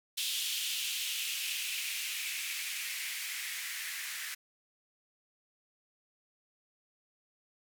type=noise with band-pass filter sweep; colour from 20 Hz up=violet; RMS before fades=-37 dBFS; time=0.17-4.35 s; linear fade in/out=10 ms; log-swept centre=3200 to 1800 Hz; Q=3.2; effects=none